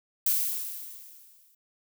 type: noise with exponential decay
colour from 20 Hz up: violet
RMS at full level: -23 dBFS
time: 0.26-1.55 s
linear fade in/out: 5 ms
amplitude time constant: 280 ms
effects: none